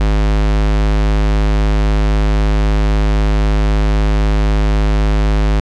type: tone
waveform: square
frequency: 51.91 Hz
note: G#1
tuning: in tune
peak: -11 dBFS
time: 0-5.6 s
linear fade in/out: 5 ms
effects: low-pass 5000 Hz 12 dB/octave